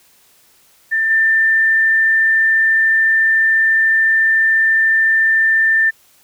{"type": "tone with level steps", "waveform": "sine", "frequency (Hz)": 1787, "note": "A6", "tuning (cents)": 26, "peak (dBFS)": [-13, -10], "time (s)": [0.91, 5.91], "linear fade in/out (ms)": 20, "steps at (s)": 1.1, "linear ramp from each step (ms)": 10, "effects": ["white hiss -52 dBFS RMS until 6.23 s"]}